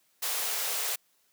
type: high-pass noise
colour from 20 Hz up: white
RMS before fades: -31 dBFS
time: 0.22-0.96 s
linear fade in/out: 10 ms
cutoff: 400 Hz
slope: 96 dB/octave
effects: white hiss -69 dBFS RMS until 1.32 s + high-pass 150 Hz 12 dB/octave